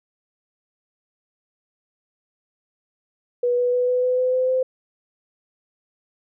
sine tone with pitch steps, 487.4 / 491.4 / 495.3 / 499.4 / 503.4 / 507.5 / 511.6 / 515.8 Hz, B4 / B4 / B4 / B4 / B4 / B4 / C5 / C5, -23 / -9 / +5 / +19 / +33 / +47 / -39 / -25 cents, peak -17 dBFS, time 3.43-4.63 s, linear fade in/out 5 ms, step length 150 ms, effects none

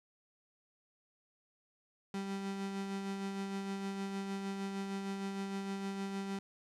35% pulse tone with tremolo, 196 Hz, G3, in tune, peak -34 dBFS, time 2.14-6.39 s, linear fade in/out 2 ms, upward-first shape sine, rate 6.5 Hz, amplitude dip 35%, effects low-pass 8000 Hz 12 dB/octave + 12-bit

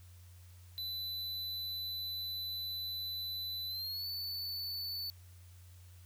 square tone with pitch glide, 3997 to 4486 Hz, B7 to C#8, +20 to +20 cents, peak -38 dBFS, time 0.78-5.1 s, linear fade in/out 0 ms, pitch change +200 cents, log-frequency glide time 3.68-4.06 s, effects added 89 Hz sine -53 dBFS peak until 6.05 s + white hiss -65 dBFS RMS until 6.05 s

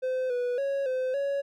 triangle tone with pitch steps, 514 / 490.5 / 553 / 514 / 559 Hz, C5 / B4 / C#5 / C5 / C#5, -31 / -12 / -4 / -31 / +14 cents, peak -24 dBFS, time 0.02-1.42 s, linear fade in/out 20 ms, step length 280 ms, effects none

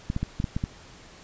clicks, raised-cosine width 5 ms, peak -14 dBFS, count 7, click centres 0.101 / 0.164 / 0.23 / 0.401 / 0.442 / 0.565 / 0.639 s, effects pink hiss -49 dBFS RMS until 1.23 s + resampled to 16000 Hz

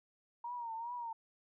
sine tone with vibrato, 936 Hz, A#5, 7 cents sharp, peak -39 dBFS, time 0.44-1.13 s, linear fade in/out 5 ms, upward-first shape triangle, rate 2.5 Hz, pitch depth 91 cents each way, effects none

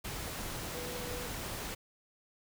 sine tone in noise, 490 Hz, B4, 14 cents flat, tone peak -43 dBFS, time 0.74-1.27 s, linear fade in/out 10 ms, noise pink, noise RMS -40 dBFS, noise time 0.04-1.75 s, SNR -6 dB, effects none

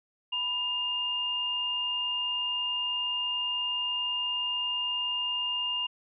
sine tone pair together, 987.7 / 2817 Hz, B5 / F7, 0 / +14 cents, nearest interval octave + tritone, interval 1814 cents, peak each -38 / -28 dBFS, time 0.32-5.87 s, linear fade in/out 10 ms, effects none

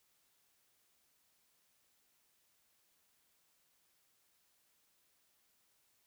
silence, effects white hiss -75 dBFS RMS until 6.06 s

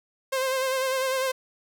sawtooth tone with vibrato, 525 Hz, C5, 6 cents sharp, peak -20 dBFS, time 0.32-1.32 s, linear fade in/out 10 ms, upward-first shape sine, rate 10 Hz, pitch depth 37 cents each way, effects none

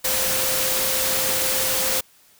sine tone in noise, 523 Hz, C5, 1 cent flat, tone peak -30 dBFS, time 0.04-2.01 s, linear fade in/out 10 ms, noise white, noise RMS -22 dBFS, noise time 0.04-2.01 s, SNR -11 dB, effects white hiss -55 dBFS RMS until 2.39 s

